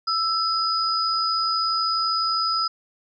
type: tone pair together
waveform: sine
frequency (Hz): 1318.5 / 4978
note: E6 / D#8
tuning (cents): 0 / 0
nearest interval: octave + major seventh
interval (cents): 2300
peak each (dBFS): -23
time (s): 0.07-2.68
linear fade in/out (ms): 10
effects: none